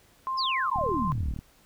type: tone with pitch glide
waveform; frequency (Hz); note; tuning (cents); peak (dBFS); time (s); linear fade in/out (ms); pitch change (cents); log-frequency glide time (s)
sine; 1052 to 1045.9; C6 to C6; +9 to -1; -27; 0.27-1.12; 0; -10; 0.77-0.96
type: exponential sweep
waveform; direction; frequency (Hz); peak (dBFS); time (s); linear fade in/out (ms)
sine; down; 5360 to 49.25; -27; 0.37-1.34; 20
type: click train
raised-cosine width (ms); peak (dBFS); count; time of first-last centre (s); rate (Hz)
5; -24; 25; 0.76-1.39; 38.1
effects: pink hiss -60 dBFS RMS until 1.65 s